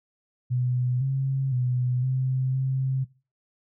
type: tone with pitch steps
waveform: sine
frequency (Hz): 124.9 / 134.6 / 125 / 130.2 / 132.3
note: B2 / C3 / B2 / C3 / C3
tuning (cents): +20 / +49 / +21 / -8 / +20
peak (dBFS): -22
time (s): 0.5-3.05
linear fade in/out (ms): 20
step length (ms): 510
effects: noise-tail reverb RT60 0.3 s tail -18 dB re dry